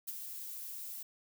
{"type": "noise with ADSR envelope", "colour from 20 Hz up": "violet", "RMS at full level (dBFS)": -37, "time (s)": [0.07, 1.03], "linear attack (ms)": 18, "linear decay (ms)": 24, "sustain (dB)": -7, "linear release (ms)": 6, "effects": []}